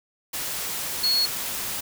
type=tone in noise; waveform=sine; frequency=4339 Hz; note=C#8; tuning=38 cents flat; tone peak=-19 dBFS; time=1.03-1.26 s; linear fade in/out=10 ms; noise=white; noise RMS=-30 dBFS; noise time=0.33-1.81 s; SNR=+8 dB; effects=none